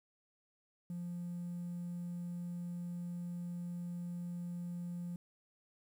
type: tone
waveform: triangle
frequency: 174.61 Hz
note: F3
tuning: in tune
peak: -36 dBFS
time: 0.9-5.16 s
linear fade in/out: 2 ms
effects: tanh soft clip ceiling -35 dBFS + 11-bit